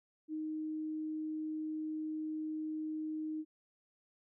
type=tone; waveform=sine; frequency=311.1 Hz; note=D#4; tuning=in tune; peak=-36 dBFS; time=0.28-3.45 s; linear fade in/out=50 ms; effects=none